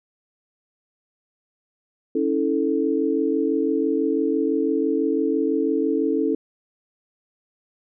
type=chord; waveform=sine; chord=A major; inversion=first; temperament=equal with one note detuned; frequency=277.2 / 323.2 / 440 Hz; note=C#4 / E4 / A4; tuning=0 / -34 / 0 cents; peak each=-23 dBFS; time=2.15-6.35 s; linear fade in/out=5 ms; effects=none